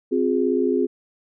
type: chord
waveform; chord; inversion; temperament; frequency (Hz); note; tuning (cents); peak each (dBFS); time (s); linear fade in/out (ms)
sine; F minor; second; equal with one note detuned; 261.6 / 356.8 / 415.3; C4 / F4 / Ab4; 0 / +37 / 0; -22; 0.11-0.87; 20
effects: none